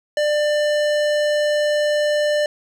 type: tone with hard clipping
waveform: sine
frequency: 595 Hz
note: D5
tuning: 22 cents sharp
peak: -18 dBFS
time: 0.17-2.46 s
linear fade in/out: 2 ms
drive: 17 dB
effects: none